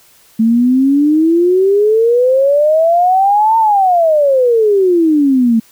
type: exponential two-way sweep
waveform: sine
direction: up then down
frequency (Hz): 220 to 912 to 220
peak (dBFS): -7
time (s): 0.39-5.6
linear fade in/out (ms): 10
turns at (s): 3.58
effects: white hiss -47 dBFS RMS until 5.71 s